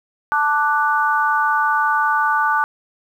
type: chord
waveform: sine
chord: D major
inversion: second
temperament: equal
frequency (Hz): 880 / 1174.7 / 1480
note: A5 / D6 / F#6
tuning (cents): 0 / 0 / 0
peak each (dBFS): -19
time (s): 0.32-2.64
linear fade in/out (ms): 0
effects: 8-bit